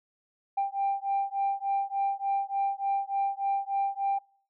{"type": "beating tone pair", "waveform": "sine", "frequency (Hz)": [789, 792.4], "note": ["G5", "G5"], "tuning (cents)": [11, 18], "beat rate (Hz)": 3.4, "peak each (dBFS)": -28, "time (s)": [0.57, 4.19], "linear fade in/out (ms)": 10, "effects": ["noise-tail reverb RT60 0.5 s tail -25 dB re dry", "tanh soft clip ceiling -21 dBFS"]}